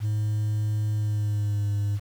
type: tone with pitch glide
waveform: sine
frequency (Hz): 106.4 to 102.12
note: G#2 to G#2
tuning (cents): +42 to -29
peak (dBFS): -20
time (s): 0-2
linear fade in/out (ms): 50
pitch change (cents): -71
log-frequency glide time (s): 0.93-1.7
effects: tanh soft clip ceiling -22 dBFS + 8-bit